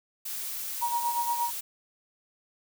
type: noise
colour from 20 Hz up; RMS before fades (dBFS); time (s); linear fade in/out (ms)
blue; -35; 0.25-1.61; 10
type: tone with tremolo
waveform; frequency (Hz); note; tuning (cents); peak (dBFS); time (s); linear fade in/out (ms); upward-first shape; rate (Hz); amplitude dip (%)
sine; 948; A#5; +29; -24; 0.81-1.51; 20; sine; 8.5; 60
effects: none